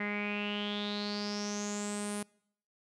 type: tone with low-pass filter sweep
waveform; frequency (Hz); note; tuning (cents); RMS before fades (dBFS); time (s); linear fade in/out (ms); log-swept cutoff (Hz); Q
sawtooth; 206.4; G#3; -10; -36; 0-2.23; 5; 2000 to 10000; 8.6
effects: noise-tail reverb RT60 0.7 s tail -25 dB re dry